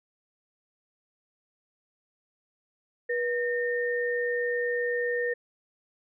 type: tone pair together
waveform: sine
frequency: 484.1 / 1827.7 Hz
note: B4 / A#6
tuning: -35 / -35 cents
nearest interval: octave + major seventh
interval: 2300 cents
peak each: -27 / -30 dBFS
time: 3.09-5.34 s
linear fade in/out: 10 ms
effects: none